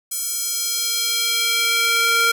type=tone with high-pass filter sweep; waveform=square; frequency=462.6 Hz; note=A#4; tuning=13 cents flat; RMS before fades=-20 dBFS; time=0.11-2.32 s; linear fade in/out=10 ms; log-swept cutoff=8300 to 1400 Hz; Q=1.2; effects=none